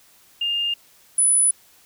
sine tone pair in turn, 2814 / 9967 Hz, F7 / D#9, +12 / +2 cents, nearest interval octave + minor seventh, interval 2190 cents, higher second, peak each -20 / -13 dBFS, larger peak second, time 0.41-0.74 / 1.18-1.51 s, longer neither, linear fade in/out 5 ms, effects tanh soft clip ceiling -10 dBFS + white hiss -54 dBFS RMS until 1.85 s

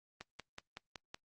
click train, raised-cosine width 0.2 ms, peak -27 dBFS, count 6, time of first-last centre 0.21-1.145 s, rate 5.35 Hz, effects noise-tail reverb RT60 0.1 s tail -23 dB re dry + Opus 24 kbps

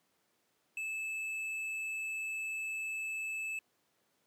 triangle tone with tanh clipping, 2617 Hz, E7, 13 cents flat, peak -37 dBFS, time 0.77-3.59 s, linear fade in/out 2 ms, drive 11 dB, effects pink hiss -75 dBFS RMS until 4.26 s + high-pass 200 Hz 12 dB/octave

